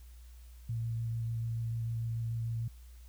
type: tone with vibrato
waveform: sine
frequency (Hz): 115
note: A#2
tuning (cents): -23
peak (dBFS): -32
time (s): 0.69-2.68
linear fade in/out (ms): 5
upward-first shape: square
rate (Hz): 6.8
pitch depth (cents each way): 10
effects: added 60 Hz sine -49 dBFS peak until 3.08 s + white hiss -65 dBFS RMS until 3.08 s